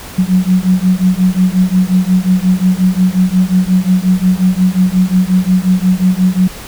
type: beating tone pair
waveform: sine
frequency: 181.7 / 187.3 Hz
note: F#3 / F#3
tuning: -31 / +21 cents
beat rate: 5.6 Hz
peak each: -11 dBFS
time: 0.18-6.48 s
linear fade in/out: 10 ms
effects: pink hiss -30 dBFS RMS until 6.67 s